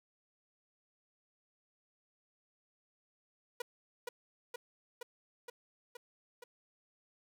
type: tone with echo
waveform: sawtooth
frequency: 483.5 Hz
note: B4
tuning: 37 cents flat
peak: -32 dBFS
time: 3.6-3.62 s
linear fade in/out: 5 ms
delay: 470 ms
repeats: 6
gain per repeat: -2 dB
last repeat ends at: 6.44 s
effects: none